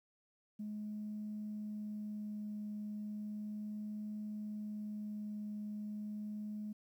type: tone with vibrato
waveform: sine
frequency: 210.6 Hz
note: G#3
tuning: 24 cents sharp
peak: -39 dBFS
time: 0.59-6.73 s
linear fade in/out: 10 ms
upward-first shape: triangle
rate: 0.35 Hz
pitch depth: 8 cents each way
effects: tanh soft clip ceiling -36 dBFS + 12-bit